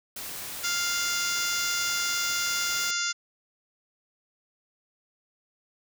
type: noise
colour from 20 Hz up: white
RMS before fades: -37 dBFS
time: 0.16-2.91 s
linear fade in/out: 5 ms
type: harmonic tone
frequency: 698.5 Hz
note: F5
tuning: in tune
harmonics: 2 / 3 / 4 / 5 / 6 / 7 / 8 / 9 / 10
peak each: -31 / -36 / -37 / -36 / -40 / -34 / -36 / -36 / -34 dBFS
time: 0.63-3.13 s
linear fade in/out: 20 ms
effects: none